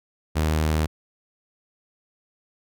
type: tone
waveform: sawtooth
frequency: 77.9 Hz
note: D#2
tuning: 3 cents sharp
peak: -16 dBFS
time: 0.35-0.87 s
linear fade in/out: 20 ms
effects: none